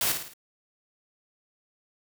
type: noise with echo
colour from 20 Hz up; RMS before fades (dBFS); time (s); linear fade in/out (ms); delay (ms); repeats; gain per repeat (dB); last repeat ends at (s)
white; -26; 0.01-0.12; 2; 54; 4; -6; 0.336
effects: none